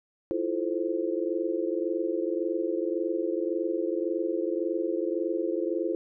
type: chord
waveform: sine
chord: F major seventh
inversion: third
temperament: just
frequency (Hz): 327.4 / 349.2 / 436.5 / 523.8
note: E4 / F4 / A4 / C5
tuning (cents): -12 / 0 / -14 / +2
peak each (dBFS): -31 / -30 / -33 / -33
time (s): 0.31-5.95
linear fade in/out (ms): 0
effects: none